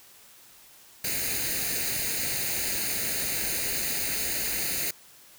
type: noise with comb filter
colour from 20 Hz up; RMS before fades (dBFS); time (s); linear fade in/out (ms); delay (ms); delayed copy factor
white; -29; 1.04-4.91; 5; 0.45; +0.7
effects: white hiss -53 dBFS RMS until 5.38 s